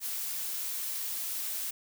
blue noise with ADSR envelope, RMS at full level -33 dBFS, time 0-1.71 s, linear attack 61 ms, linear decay 5 ms, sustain -2 dB, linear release 9 ms, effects none

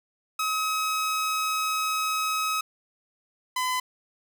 sawtooth tone pair in turn, 1275 / 1012 Hz, D#6 / B5, +42 / +42 cents, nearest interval major third, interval 400 cents, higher first, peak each -21 dBFS, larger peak neither, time 0.39-2.61 / 3.56-3.8 s, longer first, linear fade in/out 5 ms, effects none

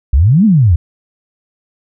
sine exponential two-way sweep, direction up then down, 58.5 to 231 to 75.8 Hz, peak -5 dBFS, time 0.13-0.76 s, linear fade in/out 5 ms, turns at 0.45 s, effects none

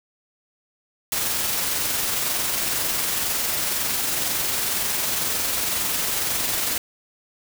white noise with amplitude modulation, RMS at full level -23 dBFS, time 1.12-6.78 s, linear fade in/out 2 ms, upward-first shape sine, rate 22 Hz, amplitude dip 25%, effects none

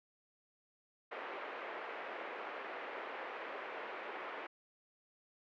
pink band-pass noise, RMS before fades -45 dBFS, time 1.11-4.47 s, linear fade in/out 10 ms, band 400 to 2400 Hz, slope 24 dB/octave, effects none

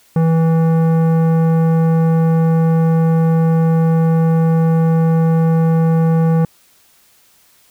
sine tone with tanh clipping, 163.2 Hz, E3, 17 cents flat, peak -12 dBFS, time 0.16-6.45 s, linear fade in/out 2 ms, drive 14 dB, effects white hiss -52 dBFS RMS until 7.7 s

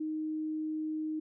sine tone, 311.1 Hz, D#4, in tune, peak -32 dBFS, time 0-1.2 s, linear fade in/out 10 ms, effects none

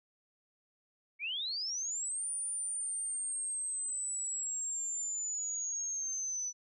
sine linear two-way sweep, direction up then down, 2195 to 9397 to 5950 Hz, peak -34 dBFS, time 1.19-6.53 s, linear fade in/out 50 ms, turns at 2.3 s, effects none

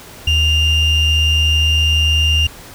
triangle ring-modulated tone, 1439 Hz, F#6, 49 cents flat, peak -6 dBFS, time 0.27-2.47 s, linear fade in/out 5 ms, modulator 1360 Hz, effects pink hiss -37 dBFS RMS until 2.74 s

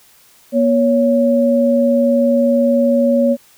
sine tone pair together, 239.7 / 558.4 Hz, A#3 / C#5, +48 / +13 cents, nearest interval octave + minor third, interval 1465 cents, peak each -13 dBFS, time 0.52-3.37 s, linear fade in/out 50 ms, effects white hiss -49 dBFS RMS until 3.57 s

